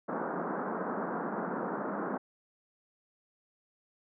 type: band-pass noise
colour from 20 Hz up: pink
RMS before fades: -35 dBFS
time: 0.08-2.18 s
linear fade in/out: 10 ms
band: 180 to 1500 Hz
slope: 48 dB/octave
effects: none